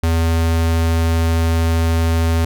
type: tone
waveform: square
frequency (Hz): 82.41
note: E2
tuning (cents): 0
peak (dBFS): -14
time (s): 0.03-2.45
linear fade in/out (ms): 5
effects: none